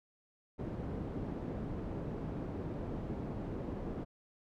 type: low-pass noise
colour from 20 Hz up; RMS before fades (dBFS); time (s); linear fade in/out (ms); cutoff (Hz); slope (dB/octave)
white; -40; 0.58-4.05; 20; 320; 12
effects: none